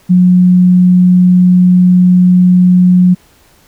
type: tone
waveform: sine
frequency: 180.8 Hz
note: F#3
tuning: 40 cents flat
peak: -3 dBFS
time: 0.09-3.15 s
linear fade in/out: 20 ms
effects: pink hiss -47 dBFS RMS until 3.67 s